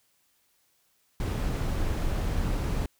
brown noise, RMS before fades -28 dBFS, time 1.2-2.86 s, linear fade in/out 2 ms, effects white hiss -69 dBFS RMS until 2.99 s

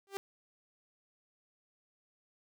sawtooth tone with exponential growth, 393.8 Hz, G4, 8 cents sharp, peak -29 dBFS, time 0.07-0.17 s, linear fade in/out 0 ms, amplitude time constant 21 ms, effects none

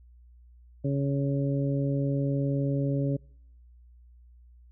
harmonic tone, 139.4 Hz, C#3, 10 cents sharp, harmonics 1 / 2 / 3 / 4, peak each -26 / -30 / -36 / -35 dBFS, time 0.84-3.17 s, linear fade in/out 10 ms, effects noise-tail reverb RT60 0.7 s tail -26 dB re dry + added 60 Hz sine -51 dBFS peak until 4.71 s

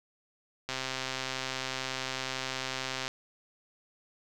click train, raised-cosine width 0.2 ms, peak -16 dBFS, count 314, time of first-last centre 0.69-3.079 s, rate 131 Hz, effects none

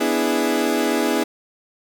30% pulse chord, E dominant seventh, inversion second, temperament equal, 246.9 / 293.7 / 329.6 / 415.3 Hz, B3 / D4 / E4 / G#4, 0 / 0 / 0 / 0 cents, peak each -21 dBFS, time 0-1.24 s, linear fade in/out 10 ms, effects none

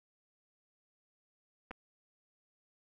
clicks, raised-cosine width 0.5 ms, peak -30 dBFS, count 2, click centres 1.709 / 1.713 s, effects none

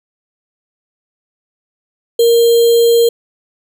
sine tone with sample-and-hold, 466.2 Hz, A#4, in tune, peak -6 dBFS, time 2.19-3.09 s, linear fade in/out 5 ms, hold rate 3675 Hz, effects none

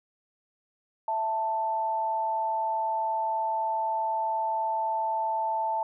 sine tone pair together, 660.8 / 884 Hz, E5 / A5, +4 / +8 cents, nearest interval perfect fourth, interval 504 cents, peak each -33 / -26 dBFS, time 1.08-5.83 s, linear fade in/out 2 ms, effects none

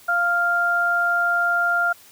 sine tone pair together, 694.4 / 1396.9 Hz, F5 / F6, -10 / 0 cents, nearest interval octave, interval 1210 cents, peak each -24 / -18 dBFS, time 0.08-1.93 s, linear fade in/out 10 ms, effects white hiss -49 dBFS RMS until 2.11 s

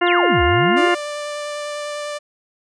harmonic tone, 351.3 Hz, F4, 10 cents sharp, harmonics 1 / 2 / 3 / 4 / 5 / 6 / 8, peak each -17 / -20 / -22 / -23 / -24 / -25 / -26 dBFS, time 0.01-0.95 s, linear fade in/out 10 ms
sine exponential two-way sweep, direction down then up, 4186 to 66.1 to 451.1 Hz, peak -19 dBFS, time 0.06-0.9 s, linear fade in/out 50 ms, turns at 0.43 s
sawtooth tone with vibrato, 590 Hz, D5, 8 cents sharp, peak -21 dBFS, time 0.76-2.19 s, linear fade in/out 20 ms, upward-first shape sine, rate 10 Hz, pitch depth 8 cents each way
effects resampled to 22050 Hz

